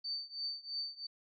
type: tone with tremolo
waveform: sine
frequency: 4572 Hz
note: D8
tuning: 47 cents flat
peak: -34 dBFS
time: 0.04-1.07 s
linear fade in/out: 10 ms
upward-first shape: triangle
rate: 3 Hz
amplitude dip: 95%
effects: none